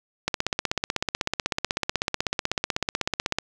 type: click train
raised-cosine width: 0.2 ms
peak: -6 dBFS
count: 51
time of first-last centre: 0.28-3.386 s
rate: 16.1 Hz
effects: none